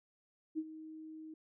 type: tone with ADSR envelope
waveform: sine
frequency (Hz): 314.9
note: D#4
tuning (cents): +21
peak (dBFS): -32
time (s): 0.55-1.34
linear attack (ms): 32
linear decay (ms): 51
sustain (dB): -14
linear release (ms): 4
effects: none